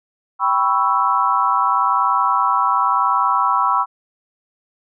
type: chord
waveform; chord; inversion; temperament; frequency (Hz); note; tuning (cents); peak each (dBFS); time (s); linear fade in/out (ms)
sine; C# half-diminished seventh; second; equal; 784 / 987.8 / 1108.7 / 1318.5; G5 / B5 / C#6 / E6; 0 / 0 / 0 / 0; -23 / -18 / -19 / -19; 0.39-3.86; 50
effects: none